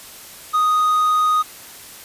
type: tone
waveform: triangle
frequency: 1244.5 Hz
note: D#6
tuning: in tune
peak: -12 dBFS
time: 0.53-1.43 s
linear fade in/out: 20 ms
effects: white hiss -39 dBFS RMS until 2.04 s + resampled to 32000 Hz